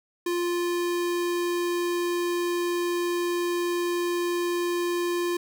square tone, 349.2 Hz, F4, in tune, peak -25 dBFS, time 0.26-5.37 s, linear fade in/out 5 ms, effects none

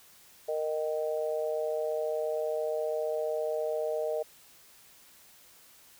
harmonic tone, 154.8 Hz, D#3, 9 cents flat, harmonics 3 / 4 / 5, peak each -32 / -31 / -42 dBFS, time 0.48-4.23 s, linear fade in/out 10 ms, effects white hiss -57 dBFS RMS until 5.99 s

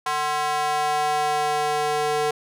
square tone with high-pass filter sweep, 150 Hz, D3, 37 cents sharp, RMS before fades -23 dBFS, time 0.06-2.31 s, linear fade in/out 5 ms, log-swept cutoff 940 to 540 Hz, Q 3, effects low-pass 11000 Hz 12 dB/octave

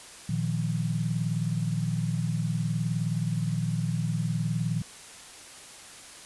sine chord, Bb suspended fourth, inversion none, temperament just, 116.54 / 155.39 / 174.81 Hz, Bb2 / Eb3 / F3, 0 / -2 / +2 cents, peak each -30 / -29 / -31 dBFS, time 0.29-4.82 s, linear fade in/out 5 ms, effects white hiss -46 dBFS RMS until 6.25 s + resampled to 24000 Hz

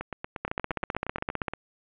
two click trains, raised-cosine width 0.5 ms, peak -18 / -13 dBFS, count 14 / 17, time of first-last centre 0.01-1.536 / 0.45-1.482 s, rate 8.52 / 15.5 Hz, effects resampled to 8000 Hz + 9-bit

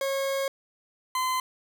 40% pulse tone pair in turn, 545 / 1026.7 Hz, C#5 / C6, -29 / -33 cents, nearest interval major seventh, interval 1096 cents, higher second, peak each -25 / -24 dBFS, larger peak second, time 0.01-0.48 / 1.15-1.4 s, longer first, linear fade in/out 2 ms, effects none

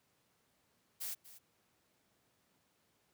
blue noise with echo, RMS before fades -41 dBFS, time 1-1.15 s, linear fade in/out 20 ms, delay 240 ms, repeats 1, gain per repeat -15 dB, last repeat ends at 1.39 s, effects pink hiss -75 dBFS RMS until 3.13 s + high-pass 100 Hz 12 dB/octave

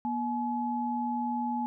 sine tone pair together, 240.2 / 851.5 Hz, B3 / G#5, -48 / +43 cents, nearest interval octave + minor seventh, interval 2191 cents, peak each -31 / -31 dBFS, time 0.05-1.66 s, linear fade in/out 0 ms, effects none

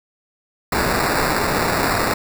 blue noise with sample-and-hold, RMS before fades -19 dBFS, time 0.72-2.14 s, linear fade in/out 5 ms, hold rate 3150 Hz, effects none

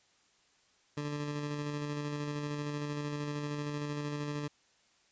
20% pulse tone with tremolo, 146.83 Hz, D3, in tune, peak -29 dBFS, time 0.97-4.48 s, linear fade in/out 5 ms, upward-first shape square, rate 13 Hz, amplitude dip 25%, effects white hiss -68 dBFS RMS until 5.11 s + resampled to 16000 Hz

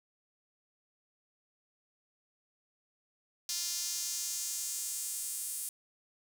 sawtooth tone with high-pass filter sweep, 349.2 Hz, F4, in tune, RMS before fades -37 dBFS, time 3.49-5.69 s, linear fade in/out 2 ms, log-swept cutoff 5400 to 9300 Hz, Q 2.1, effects none

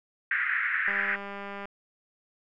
white band-pass noise, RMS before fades -28 dBFS, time 0.31-1.16 s, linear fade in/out 2 ms, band 1500 to 2000 Hz, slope 48 dB/octave
click train, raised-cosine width 0.5 ms, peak -24 dBFS, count 156, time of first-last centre 0.88-1.655 s, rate 200 Hz
effects none

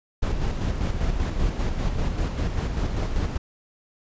brown noise with tremolo, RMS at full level -23 dBFS, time 0.22-3.38 s, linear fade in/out 10 ms, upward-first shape square, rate 5.1 Hz, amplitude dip 40%, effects resampled to 16000 Hz

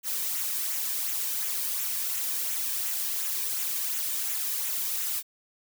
blue noise with flanger, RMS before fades -30 dBFS, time 0.03-5.23 s, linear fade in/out 50 ms, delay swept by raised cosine 0.2 to 1.5 ms, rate 2.8 Hz, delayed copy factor -0.5, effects none

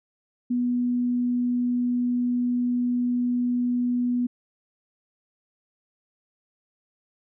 sine tone, 244.9 Hz, B3, 14 cents flat, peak -21 dBFS, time 0.5-4.27 s, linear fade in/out 10 ms, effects none

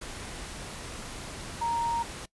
sine tone in noise, 932.3 Hz, A#5, in tune, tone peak -26 dBFS, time 1.61-2.03 s, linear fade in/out 10 ms, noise pink, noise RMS -40 dBFS, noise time 0.01-2.26 s, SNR +11 dB, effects noise-tail reverb RT60 0.1 s tail -21 dB re dry + resampled to 24000 Hz

